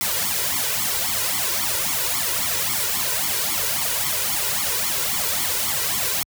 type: noise with flanger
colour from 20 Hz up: white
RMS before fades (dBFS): -23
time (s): 0.01-6.23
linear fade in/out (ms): 0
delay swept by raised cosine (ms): 0.9 to 2.1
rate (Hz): 3.7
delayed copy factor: +1
effects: high-pass 60 Hz 12 dB/octave